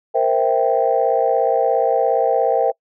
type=chord; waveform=sine; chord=C dominant seventh; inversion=third; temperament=equal; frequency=466.2 / 523.3 / 659.3 / 784 Hz; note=Bb4 / C5 / E5 / G5; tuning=0 / 0 / 0 / 0 cents; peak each=-19 dBFS; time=0.14-2.72 s; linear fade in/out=20 ms; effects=noise-tail reverb RT60 0.1 s tail -26 dB re dry + tanh soft clip ceiling -4 dBFS